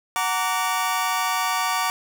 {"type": "chord", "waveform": "sawtooth", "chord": "Gb augmented", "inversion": "none", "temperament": "just", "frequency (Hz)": [740, 925, 1156.2], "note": ["Gb5", "Bb5", "D6"], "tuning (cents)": [0, -14, -27], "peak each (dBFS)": [-23, -22, -21], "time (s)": [0.16, 1.9], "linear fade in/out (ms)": 0, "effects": []}